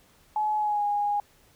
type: tone with pitch glide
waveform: sine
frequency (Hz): 851 to 822.5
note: G#5 to G#5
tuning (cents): +42 to -17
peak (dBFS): -23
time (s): 0.36-1.2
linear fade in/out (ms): 2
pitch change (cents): -59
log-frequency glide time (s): 0.57-0.84
effects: pink hiss -60 dBFS RMS until 1.55 s